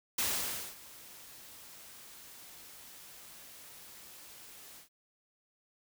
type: noise with ADSR envelope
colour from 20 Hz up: white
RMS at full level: -31 dBFS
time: 0.18-4.89 s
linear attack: 6 ms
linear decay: 560 ms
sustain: -21 dB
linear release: 110 ms
effects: none